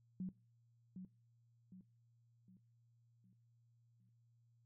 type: tone with echo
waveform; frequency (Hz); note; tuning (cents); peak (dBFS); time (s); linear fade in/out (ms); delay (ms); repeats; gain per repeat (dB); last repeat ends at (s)
sine; 185.1; F#3; +1; -40; 0.2-0.29; 2; 760; 5; -7; 4.09
effects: noise-tail reverb RT60 0.3 s tail -21 dB re dry + added 117 Hz sine -70 dBFS peak until 4.65 s